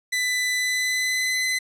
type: tone with pitch glide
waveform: sawtooth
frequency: 1997 to 2027 Hz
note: B6 to B6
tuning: +19 to +45 cents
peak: -18 dBFS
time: 0.12-1.59 s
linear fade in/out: 10 ms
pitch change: +26 cents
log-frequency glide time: 0.55-1.44 s
effects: low-pass 11000 Hz 12 dB/octave